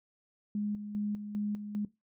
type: tone with tremolo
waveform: sine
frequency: 207.7 Hz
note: G#3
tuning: in tune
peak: -30 dBFS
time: 0.55-1.85 s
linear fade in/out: 2 ms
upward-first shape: square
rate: 2.5 Hz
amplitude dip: 60%
effects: noise-tail reverb RT60 0.2 s tail -18 dB re dry